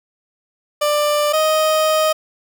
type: tone pair in turn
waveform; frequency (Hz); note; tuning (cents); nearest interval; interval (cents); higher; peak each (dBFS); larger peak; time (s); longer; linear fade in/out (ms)
30% pulse; 592 / 624.8; D5 / D#5; +14 / +7; minor second; 93; second; -12 / -11; second; 0.81-1.33 / 1.33-2.13; second; 10
effects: none